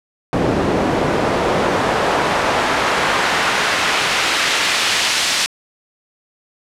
pink noise with band-pass filter sweep, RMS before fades -17 dBFS, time 0.33-5.46 s, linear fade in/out 0 ms, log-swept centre 330 to 4100 Hz, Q 0.73, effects low-pass 11000 Hz 12 dB/octave

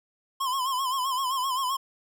square tone with vibrato, 1046.5 Hz, C6, in tune, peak -26 dBFS, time 0.4-1.77 s, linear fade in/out 10 ms, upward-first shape sine, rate 7.7 Hz, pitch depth 89 cents each way, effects none

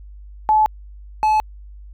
sine / triangle tone pair in turn, 861 / 861 Hz, A5 / A5, -38 / -38 cents, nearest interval unison, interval 0 cents, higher neither, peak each -11 dBFS, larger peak neither, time 0.49-0.66 / 1.23-1.4 s, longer neither, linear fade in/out 0 ms, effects added 50 Hz sine -36 dBFS peak until 1.93 s

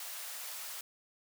white high-pass noise, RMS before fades -43 dBFS, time 0-0.81 s, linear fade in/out 2 ms, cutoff 590 Hz, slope 24 dB/octave, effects none

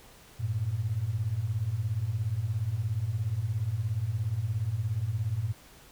sine beating tone pair, 97 / 114 Hz, G2 / A#2, -18 / -38 cents, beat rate 17 Hz, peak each -32 / -29 dBFS, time 0.39-5.53 s, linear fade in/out 20 ms, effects pink hiss -54 dBFS RMS until 5.91 s

